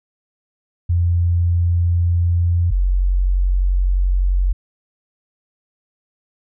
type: tone pair in turn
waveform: sine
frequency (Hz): 86.5 / 45.82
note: F2 / F#1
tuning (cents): -16 / -16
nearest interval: major seventh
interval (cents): 1100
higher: first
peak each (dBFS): -13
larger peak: neither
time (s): 0.89-2.71 / 2.71-4.53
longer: neither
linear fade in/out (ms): 10
effects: none